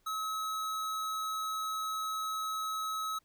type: tone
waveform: square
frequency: 1285 Hz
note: E6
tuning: 45 cents flat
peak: -34 dBFS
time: 0.06-3.19 s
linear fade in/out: 10 ms
effects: pink hiss -73 dBFS RMS until 3.24 s